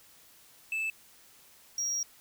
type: tone pair in turn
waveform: triangle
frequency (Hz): 2629 / 5655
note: E7 / F8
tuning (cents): -5 / +21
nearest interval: octave + minor second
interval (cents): 1326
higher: second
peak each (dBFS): -28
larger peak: neither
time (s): 0.72-0.9 / 1.78-2.03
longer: second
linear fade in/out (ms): 2
effects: white hiss -58 dBFS RMS until 2.2 s